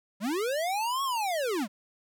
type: linear two-way sweep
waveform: square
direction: up then down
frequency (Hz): 180.6 to 1119 to 180.6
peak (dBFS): -28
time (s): 0.2-1.68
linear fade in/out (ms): 50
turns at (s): 1.03
effects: none